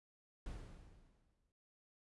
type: noise with exponential decay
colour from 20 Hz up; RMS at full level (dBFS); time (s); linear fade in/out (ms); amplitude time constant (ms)
brown; -45; 0.46-1.52; 2; 230
effects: resampled to 24000 Hz